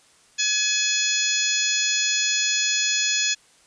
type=harmonic tone; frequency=845 Hz; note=G#5; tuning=30 cents sharp; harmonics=2 / 3 / 4 / 5 / 6 / 7 / 8; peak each=-30 / -27 / -26 / -29 / -29 / -31 / -25 dBFS; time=0.38-3.35 s; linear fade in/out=20 ms; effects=white hiss -56 dBFS RMS until 3.66 s + resampled to 22050 Hz